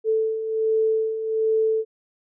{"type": "beating tone pair", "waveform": "sine", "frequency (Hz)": [440, 441.3], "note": ["A4", "A4"], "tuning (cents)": [0, 5], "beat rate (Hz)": 1.3, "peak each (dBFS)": [-27, -20], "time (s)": [0.04, 1.85], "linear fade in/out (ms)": 50, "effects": []}